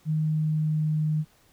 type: tone with pitch glide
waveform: sine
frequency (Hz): 155.56 to 154.13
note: D#3 to D#3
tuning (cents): 0 to -16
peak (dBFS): -22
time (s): 0.05-1.25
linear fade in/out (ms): 50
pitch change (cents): -16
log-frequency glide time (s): 0.15-0.95
effects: pink hiss -61 dBFS RMS until 1.52 s